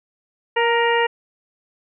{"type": "harmonic tone with a mistuned harmonic", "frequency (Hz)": 469.6, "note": "A#4", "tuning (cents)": 13, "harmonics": [1, 2, 3, 4, 5, 6], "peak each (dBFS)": [-19, -20, -29, -22, -29, -27], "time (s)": [0.56, 1.07], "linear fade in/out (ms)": 10, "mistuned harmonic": 2, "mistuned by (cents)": -23, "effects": []}